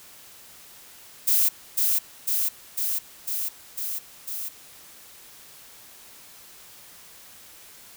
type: noise with echo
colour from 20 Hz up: violet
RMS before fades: -20 dBFS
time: 1.27-1.49 s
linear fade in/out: 10 ms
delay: 500 ms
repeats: 6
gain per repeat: -2 dB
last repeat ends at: 4.49 s
effects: white hiss -48 dBFS RMS until 7.96 s